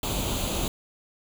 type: noise with comb filter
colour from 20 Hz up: pink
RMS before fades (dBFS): -28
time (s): 0.03-0.68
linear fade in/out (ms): 2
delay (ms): 0.28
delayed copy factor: +0.7
effects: none